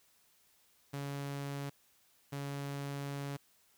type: tone bursts at uneven times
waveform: sawtooth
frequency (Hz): 140.8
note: C#3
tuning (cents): +27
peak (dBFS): -34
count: 2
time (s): 0.93-1.7 / 2.32-3.37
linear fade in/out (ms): 10
effects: white hiss -69 dBFS RMS until 3.77 s